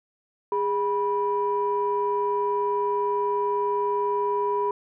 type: tone pair together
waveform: sine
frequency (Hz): 409.4 / 979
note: G#4 / B5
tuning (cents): -25 / -15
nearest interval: octave + minor third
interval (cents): 1510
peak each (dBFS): -24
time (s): 0.52-4.71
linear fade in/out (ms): 2
effects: tanh soft clip ceiling -14 dBFS